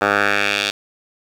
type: tone with band-pass filter sweep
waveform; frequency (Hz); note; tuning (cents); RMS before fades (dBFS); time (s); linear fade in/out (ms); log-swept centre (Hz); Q
10% pulse; 101.6; G#2; -38; -18; 0.01-0.71; 10; 1100 to 3700; 1.8
effects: 7-bit